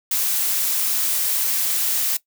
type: noise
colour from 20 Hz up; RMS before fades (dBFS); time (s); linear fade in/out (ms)
blue; -21; 0.11-2.17; 5
effects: noise-tail reverb RT60 0.1 s tail -19 dB re dry